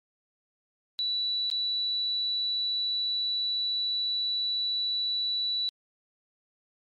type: tone with dropouts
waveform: sine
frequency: 3947 Hz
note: B7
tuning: 2 cents flat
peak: -26 dBFS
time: 0.99-5.69 s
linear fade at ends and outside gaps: 0 ms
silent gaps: 1.501-1.514 s
effects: MP3 64 kbps